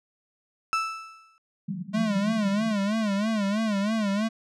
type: tone with exponential decay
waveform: 35% pulse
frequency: 1318.5 Hz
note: E6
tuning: in tune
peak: -19 dBFS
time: 0.73-1.38 s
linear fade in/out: 0 ms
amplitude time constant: 140 ms
type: band-pass noise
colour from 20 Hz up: white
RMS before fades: -34 dBFS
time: 1.68-2.74 s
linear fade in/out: 10 ms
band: 160 to 210 Hz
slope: 96 dB/octave
type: tone with vibrato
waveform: square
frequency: 209.8 Hz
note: G#3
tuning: 18 cents sharp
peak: -24 dBFS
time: 1.93-4.29 s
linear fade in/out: 20 ms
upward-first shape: sine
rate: 3.1 Hz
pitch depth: 120 cents each way
effects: low-pass 6000 Hz 12 dB/octave